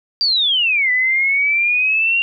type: exponential two-way sweep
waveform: sine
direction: down then up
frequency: 4752 to 1980 to 2784 Hz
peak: -13 dBFS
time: 0.21-2.22 s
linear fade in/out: 0 ms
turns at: 0.91 s
effects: none